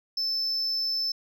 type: tone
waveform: sine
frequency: 5274 Hz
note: E8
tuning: in tune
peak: -23 dBFS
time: 0.17-1.12 s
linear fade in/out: 5 ms
effects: tanh soft clip ceiling -24 dBFS